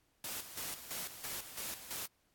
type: noise with tremolo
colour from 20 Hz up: white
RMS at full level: -41 dBFS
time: 0.24-2.06 s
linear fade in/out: 2 ms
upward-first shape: square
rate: 3 Hz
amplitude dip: 65%
effects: pink hiss -75 dBFS RMS until 2.34 s + AAC 64 kbps